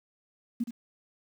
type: tone with echo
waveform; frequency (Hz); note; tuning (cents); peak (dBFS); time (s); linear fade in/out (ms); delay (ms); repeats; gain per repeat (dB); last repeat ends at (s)
sine; 235.5; A#3; +18; -25; 0.6-0.64; 10; 71; 1; -9; 0.711
effects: 9-bit